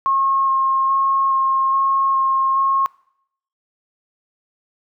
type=tone with vibrato; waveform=sine; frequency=1077 Hz; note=C6; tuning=50 cents sharp; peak=-14 dBFS; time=0.06-2.86 s; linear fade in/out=0 ms; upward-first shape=square; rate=1.2 Hz; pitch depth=9 cents each way; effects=noise-tail reverb RT60 0.7 s tail -22 dB re dry